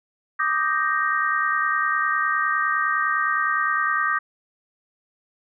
sine chord, Eb major seventh, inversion third, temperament equal, 1174.7 / 1244.5 / 1568 / 1864.7 Hz, D6 / Eb6 / G6 / Bb6, 0 / 0 / 0 / 0 cents, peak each -25 dBFS, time 0.39-4.19 s, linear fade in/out 10 ms, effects none

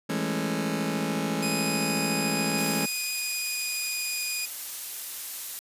sawtooth chord, A major seventh, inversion second, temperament just, 165 / 206.2 / 220 / 275 Hz, E3 / G#3 / A3 / C#4, +2 / -12 / 0 / -14 cents, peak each -28 dBFS, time 0.09-2.86 s, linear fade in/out 10 ms
15% pulse tone with pitch glide, 2489 to 2465 Hz, D#7 to D#7, 0 to -17 cents, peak -22 dBFS, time 1.42-4.46 s, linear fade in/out 10 ms, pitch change -17 cents, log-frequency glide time 1.6-4.05 s
blue noise, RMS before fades -34 dBFS, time 2.58-5.59 s, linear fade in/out 0 ms
effects resampled to 32000 Hz

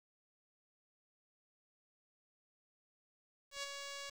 5% pulse tone with ADSR envelope, 561 Hz, C#5, 21 cents sharp, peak -27 dBFS, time 3.51-4.1 s, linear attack 120 ms, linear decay 22 ms, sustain -6 dB, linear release 7 ms, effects low-pass 10000 Hz 12 dB/octave + 10-bit

